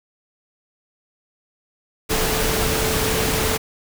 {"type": "tone in noise", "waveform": "sine", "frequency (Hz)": 440, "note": "A4", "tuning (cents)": 0, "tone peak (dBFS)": -26, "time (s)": [2.09, 3.58], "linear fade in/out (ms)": 20, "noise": "pink", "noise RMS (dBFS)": -21, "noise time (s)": [2.09, 3.58], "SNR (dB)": -8, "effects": []}